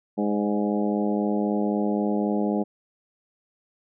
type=harmonic tone with a mistuned harmonic; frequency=103.83 Hz; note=G#2; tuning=in tune; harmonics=2 / 3 / 4 / 5 / 6 / 7 / 8; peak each=-24 / -28 / -30 / -32 / -34 / -35 / -36 dBFS; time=0.17-2.64 s; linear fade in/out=20 ms; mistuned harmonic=6; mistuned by=-25 cents; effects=none